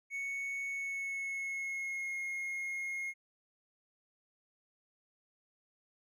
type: tone with pitch glide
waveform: triangle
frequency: 2217 to 2150 Hz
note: C#7 to C7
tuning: 0 to +47 cents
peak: -34 dBFS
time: 0.1-3.14 s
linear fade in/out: 50 ms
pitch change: -53 cents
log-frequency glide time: 0.67-2.17 s
effects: none